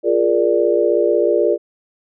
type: chord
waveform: sine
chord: Bb dominant seventh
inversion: second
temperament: equal with one note detuned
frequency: 349.2 / 415.3 / 471.6 / 587.3 Hz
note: F4 / Ab4 / Bb4 / D5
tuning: 0 / 0 / +20 / 0 cents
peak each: -18 dBFS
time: 0.03-1.58 s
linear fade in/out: 50 ms
effects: none